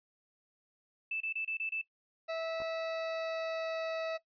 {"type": "tone bursts", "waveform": "sine", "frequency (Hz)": 2637, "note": "E7", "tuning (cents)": 0, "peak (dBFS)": -33, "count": 6, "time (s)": [1.11, 1.815], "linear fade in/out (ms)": 5, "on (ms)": 95, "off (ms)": 27}
{"type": "tone with pitch glide", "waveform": "40% pulse", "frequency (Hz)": [653, 648.5], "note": ["E5", "E5"], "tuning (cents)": [-17, -28], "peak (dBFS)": -33, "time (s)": [2.28, 4.18], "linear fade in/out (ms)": 20, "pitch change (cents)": -11, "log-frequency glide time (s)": [2.46, 4.05]}
{"type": "clicks", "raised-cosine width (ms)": 1, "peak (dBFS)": -34, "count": 2, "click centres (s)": [2.603, 2.619]}
{"effects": ["noise-tail reverb RT60 0.1 s tail -17 dB re dry", "resampled to 11025 Hz"]}